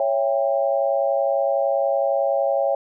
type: chord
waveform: sine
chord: C# diminished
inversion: none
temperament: just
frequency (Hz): 554.4 / 665.2 / 798.3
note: C#5 / E5 / G5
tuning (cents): 0 / +16 / +31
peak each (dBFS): -20 / -23 / -25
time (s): 0-2.75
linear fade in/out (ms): 2
effects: none